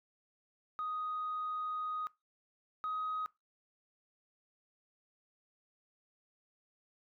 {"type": "tone pair in turn", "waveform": "sine", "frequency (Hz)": [1247, 1258.6], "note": ["D#6", "D#6"], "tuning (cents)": [3, 19], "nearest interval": "unison", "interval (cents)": 16, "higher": "second", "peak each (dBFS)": [-34, -33], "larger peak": "second", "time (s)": [[0.79, 2.07], [2.84, 3.26]], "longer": "first", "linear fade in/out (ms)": 0, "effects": ["noise-tail reverb RT60 0.2 s tail -21 dB re dry", "tanh soft clip ceiling -31 dBFS"]}